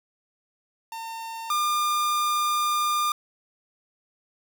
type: tone pair in turn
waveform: 45% pulse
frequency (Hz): 907 / 1203.7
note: A#5 / D6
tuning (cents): -48 / +42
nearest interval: perfect fourth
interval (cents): 490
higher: second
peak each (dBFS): -33 / -22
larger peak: second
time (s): 0.92-1.5 / 1.5-3.12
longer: second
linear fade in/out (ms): 2
effects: none